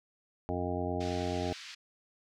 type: harmonic tone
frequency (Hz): 89.1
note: F2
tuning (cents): +35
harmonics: 1 / 2 / 3 / 4 / 5 / 7 / 8 / 9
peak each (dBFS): -37 / -41 / -38 / -39 / -39 / -39 / -42 / -41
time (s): 0.49-1.53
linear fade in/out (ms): 0
type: band-pass noise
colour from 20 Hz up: white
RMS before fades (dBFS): -47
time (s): 1-1.75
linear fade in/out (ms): 10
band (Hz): 1400 to 5200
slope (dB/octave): 24
effects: none